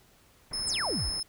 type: low-pass noise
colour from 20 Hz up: pink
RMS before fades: -45 dBFS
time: 0.51-1.2 s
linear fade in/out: 2 ms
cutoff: 2200 Hz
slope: 48 dB/octave
type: tone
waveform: 35% pulse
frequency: 5210 Hz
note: E8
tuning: 21 cents flat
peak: -28 dBFS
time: 0.53-1.23 s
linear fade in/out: 5 ms
type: exponential sweep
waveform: sine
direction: down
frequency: 10570 to 40.36 Hz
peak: -30 dBFS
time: 0.66-1.1 s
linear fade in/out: 10 ms
effects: pink hiss -61 dBFS RMS until 1.28 s